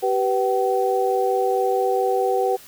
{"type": "tone cluster", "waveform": "sine", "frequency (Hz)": [386.5, 491, 763], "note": ["G4", "B4", "G5"], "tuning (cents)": [-24, -10, -47], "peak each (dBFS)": -22, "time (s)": [0.02, 2.57], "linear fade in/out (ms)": 20, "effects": ["white hiss -45 dBFS RMS until 2.67 s"]}